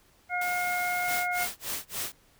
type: harmonic tone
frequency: 716 Hz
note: F5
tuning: 43 cents sharp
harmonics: 1 / 2 / 3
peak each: -30 / -33 / -31 dBFS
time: 0.29-1.48 s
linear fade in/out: 50 ms
type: noise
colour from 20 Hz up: white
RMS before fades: -39 dBFS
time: 0.41-1.12 s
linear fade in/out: 5 ms
type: noise with tremolo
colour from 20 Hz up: white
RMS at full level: -32 dBFS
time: 1.08-2.12 s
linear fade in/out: 0 ms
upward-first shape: sine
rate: 3.5 Hz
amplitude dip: 100%
effects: pink hiss -62 dBFS RMS until 2.39 s